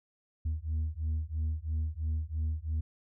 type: beating tone pair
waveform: sine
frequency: 77 / 80 Hz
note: D#2 / D#2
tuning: -17 / +49 cents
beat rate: 3 Hz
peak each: -31 dBFS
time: 0.45-2.81 s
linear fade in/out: 10 ms
effects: tanh soft clip ceiling -27 dBFS